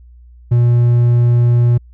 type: tone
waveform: triangle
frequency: 120 Hz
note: B2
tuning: 49 cents flat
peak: -6 dBFS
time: 0.51-1.78 s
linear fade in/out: 10 ms
effects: added 60 Hz sine -38 dBFS peak until 1.93 s